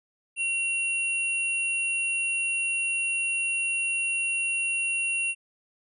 sine tone pair together, 2740 / 9216 Hz, F7 / D9, -34 / -34 cents, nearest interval octave + major sixth, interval 2100 cents, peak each -25 / -33 dBFS, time 0.36-5.35 s, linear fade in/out 50 ms, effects none

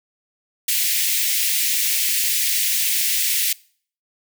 white high-pass noise, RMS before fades -20 dBFS, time 0.68-3.53 s, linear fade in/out 5 ms, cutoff 1900 Hz, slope 48 dB/octave, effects noise-tail reverb RT60 0.5 s tail -23 dB re dry

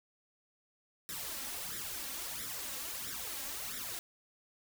white noise with flanger, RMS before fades -41 dBFS, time 1.09-3.99 s, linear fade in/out 0 ms, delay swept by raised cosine 0.54 to 3.74 ms, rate 1.5 Hz, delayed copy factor +0.85, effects none

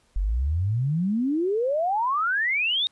sine exponential sweep, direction up, 43.22 to 3770 Hz, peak -21 dBFS, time 0.16-2.87 s, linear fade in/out 0 ms, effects pink hiss -64 dBFS RMS until 2.91 s + resampled to 24000 Hz

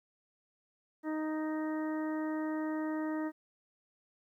harmonic tone, 311.1 Hz, D#4, in tune, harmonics 1 / 2 / 3 / 4 / 5 / 6, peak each -33 / -42 / -45 / -48 / -52 / -48 dBFS, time 1.03-3.32 s, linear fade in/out 50 ms, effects 12-bit

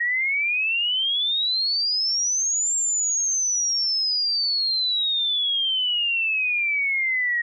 sine exponential two-way sweep, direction up then down, 1880 to 7459 to 1880 Hz, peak -20 dBFS, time 0-7.42 s, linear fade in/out 10 ms, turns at 2.75 s, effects none

